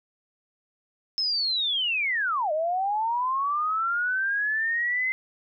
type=linear two-way sweep; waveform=sine; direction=down then up; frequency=5260 to 600 to 2069 Hz; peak=-23 dBFS; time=1.18-5.12 s; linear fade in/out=0 ms; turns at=2.52 s; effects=none